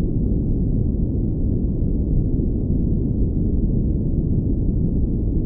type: low-pass noise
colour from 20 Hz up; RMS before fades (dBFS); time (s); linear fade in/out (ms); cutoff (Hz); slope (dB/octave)
pink; -19; 0-5.45; 0; 320; 24
effects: none